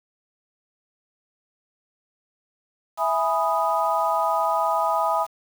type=chord; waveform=sine; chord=E major seventh; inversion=none; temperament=equal; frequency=659.3 / 830.6 / 987.8 / 1244.5 Hz; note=E5 / G#5 / B5 / D#6; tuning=0 / 0 / 0 / 0 cents; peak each=-25 dBFS; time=2.97-5.27 s; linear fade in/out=50 ms; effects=7-bit